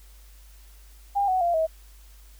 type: tone with pitch steps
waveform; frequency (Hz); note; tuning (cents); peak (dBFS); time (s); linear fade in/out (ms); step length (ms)
sine; 803 / 744.9 / 691 / 641; G5 / F#5 / F5 / E5; +41 / +11 / -19 / -49; -20; 1.15-1.67; 20; 130
effects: added 50 Hz sine -47 dBFS peak until 2.39 s + white hiss -57 dBFS RMS until 2.39 s